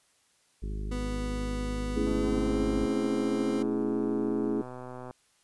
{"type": "harmonic tone", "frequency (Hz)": 51.5, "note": "G#1", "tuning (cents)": -14, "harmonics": [1, 2, 3, 4, 5, 6, 7, 8], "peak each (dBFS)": [-32, -43, -44, -44, -52, -50, -49, -50], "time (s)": [0.62, 2.86], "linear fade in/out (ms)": 10}
{"type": "tone with pitch glide", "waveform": "30% pulse", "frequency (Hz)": [247, 263.2], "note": ["B3", "C4"], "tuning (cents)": [0, 10], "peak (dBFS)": -31, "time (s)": [0.91, 3.63], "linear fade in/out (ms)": 10, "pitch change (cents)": 110, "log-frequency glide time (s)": [1.95, 2.6]}
{"type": "chord", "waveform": "sine", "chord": "A major seventh", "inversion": "none", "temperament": "equal", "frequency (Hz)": [220, 277.2, 329.6, 415.3], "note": ["A3", "C#4", "E4", "G#4"], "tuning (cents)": [0, 0, 0, 0], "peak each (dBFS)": -32, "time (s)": [1.96, 4.62], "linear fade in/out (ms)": 10}
{"type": "click train", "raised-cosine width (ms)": 1, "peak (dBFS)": -28, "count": 384, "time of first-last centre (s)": [2.07, 5.11], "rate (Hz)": 126}
{"effects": ["white hiss -67 dBFS RMS until 5.43 s", "resampled to 24000 Hz"]}